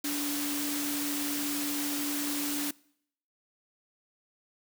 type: tone in noise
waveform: sine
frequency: 289.8 Hz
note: D4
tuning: 23 cents flat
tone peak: -32 dBFS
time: 0.04-2.71 s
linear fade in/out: 5 ms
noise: white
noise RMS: -34 dBFS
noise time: 0.04-2.71 s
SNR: -1 dB
effects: noise-tail reverb RT60 0.7 s tail -24 dB re dry + high-pass 150 Hz 12 dB/octave